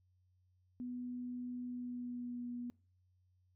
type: tone with pitch glide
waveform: sine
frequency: 246.9 to 242.5 Hz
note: B3 to B3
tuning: 0 to -31 cents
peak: -40 dBFS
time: 0.8-2.7 s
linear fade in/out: 0 ms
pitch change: -31 cents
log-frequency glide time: 1.66-2.49 s
effects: noise-tail reverb RT60 0.4 s tail -24 dB re dry + added 91 Hz sine -70 dBFS peak until 3.55 s